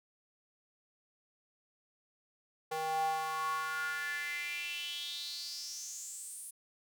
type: tone with high-pass filter sweep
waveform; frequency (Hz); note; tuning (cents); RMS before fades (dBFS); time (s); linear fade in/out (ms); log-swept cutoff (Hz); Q
square; 158; D#3; +27; -38; 2.71-6.51; 10; 620 to 10000; 6.3
effects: none